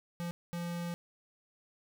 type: tone bursts at uneven times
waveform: square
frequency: 172.3 Hz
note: F3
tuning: 23 cents flat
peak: -36 dBFS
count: 2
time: 0.2-0.31 / 0.53-0.94 s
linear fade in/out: 0 ms
effects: none